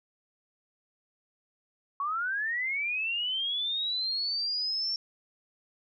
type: linear sweep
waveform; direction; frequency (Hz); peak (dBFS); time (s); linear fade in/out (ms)
sine; up; 1095 to 5480; -28; 2-4.96; 2
effects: none